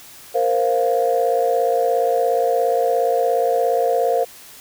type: chord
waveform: sine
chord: Bb suspended second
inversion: none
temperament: equal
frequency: 466.2 / 523.3 / 698.5 Hz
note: Bb4 / C5 / F5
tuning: 0 / 0 / 0 cents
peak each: -19 dBFS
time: 0.34-4.25 s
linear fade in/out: 20 ms
effects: tanh soft clip ceiling -7 dBFS + white hiss -42 dBFS RMS until 4.6 s